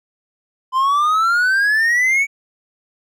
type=exponential sweep; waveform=triangle; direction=up; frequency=1023 to 2270 Hz; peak=-11 dBFS; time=0.72-2.27 s; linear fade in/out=50 ms; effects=none